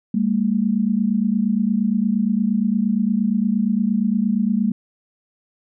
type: tone pair together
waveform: sine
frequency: 199 / 227.6 Hz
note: G3 / A#3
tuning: +26 / -41 cents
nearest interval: major second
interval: 233 cents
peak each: -19 dBFS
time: 0.14-4.72 s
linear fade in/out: 5 ms
effects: none

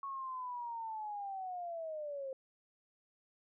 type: linear sweep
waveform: sine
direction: down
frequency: 1108.7 to 523.3 Hz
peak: -39 dBFS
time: 0.03-2.33 s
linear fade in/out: 2 ms
effects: none

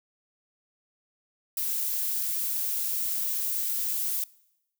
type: noise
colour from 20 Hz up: violet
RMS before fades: -29 dBFS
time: 1.57-4.24 s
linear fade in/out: 2 ms
effects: noise-tail reverb RT60 0.9 s tail -23 dB re dry

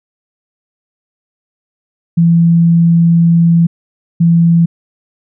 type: tone bursts at uneven times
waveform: sine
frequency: 168.2 Hz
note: E3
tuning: 35 cents sharp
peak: -5 dBFS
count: 2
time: 2.17-3.67 / 4.2-4.66 s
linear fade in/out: 10 ms
effects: none

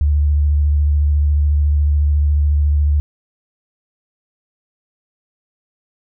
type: tone with vibrato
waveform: sine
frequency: 73.42 Hz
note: D2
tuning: in tune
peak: -11 dBFS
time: 0.01-3 s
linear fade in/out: 0 ms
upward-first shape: square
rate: 14 Hz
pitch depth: 21 cents each way
effects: none

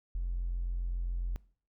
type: tone with tanh clipping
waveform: triangle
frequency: 43.65 Hz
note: F1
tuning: in tune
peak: -30 dBFS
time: 0.15-1.36 s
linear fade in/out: 0 ms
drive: 1 dB
effects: noise-tail reverb RT60 0.5 s tail -22 dB re dry

